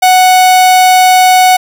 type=tone; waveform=45% pulse; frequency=740 Hz; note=F#5; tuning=in tune; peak=-3 dBFS; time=0.02-1.57 s; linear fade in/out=10 ms; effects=none